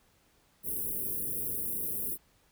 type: band-stop noise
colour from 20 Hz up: white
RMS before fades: -34 dBFS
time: 0.63-2.18 s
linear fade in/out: 50 ms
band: 480 to 10000 Hz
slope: 48 dB/octave
effects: pink hiss -67 dBFS RMS until 2.51 s